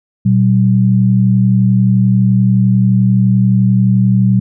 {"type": "tone pair together", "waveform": "sine", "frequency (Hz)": [119.5, 191.02], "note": ["A#2", "G3"], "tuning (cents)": [43, -45], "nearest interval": "minor sixth", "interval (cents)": 812, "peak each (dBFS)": -10, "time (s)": [0.25, 4.4], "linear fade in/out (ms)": 10, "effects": []}